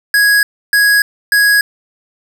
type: tone bursts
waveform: square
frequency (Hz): 1661.2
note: G#6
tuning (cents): 0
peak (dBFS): -8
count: 3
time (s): 0.14-1.61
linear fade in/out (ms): 2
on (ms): 290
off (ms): 300
effects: none